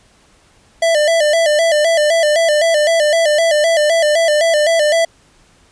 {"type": "tone with vibrato", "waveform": "square", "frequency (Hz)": 630, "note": "D#5", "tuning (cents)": 21, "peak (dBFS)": -11, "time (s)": [0.82, 5.05], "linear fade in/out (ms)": 5, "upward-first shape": "square", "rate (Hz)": 3.9, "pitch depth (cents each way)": 90, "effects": ["pink hiss -51 dBFS RMS until 5.71 s", "resampled to 22050 Hz"]}